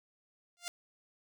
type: tone with exponential growth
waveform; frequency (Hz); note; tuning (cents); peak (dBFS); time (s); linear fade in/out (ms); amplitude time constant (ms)
5% pulse; 698.5; F5; 0; -22; 0.57-0.68; 0; 22
effects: none